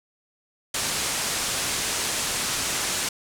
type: low-pass noise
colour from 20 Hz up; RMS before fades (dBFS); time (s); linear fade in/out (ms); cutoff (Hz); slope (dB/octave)
white; -27; 0.74-3.09; 5; 9600; 24
effects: none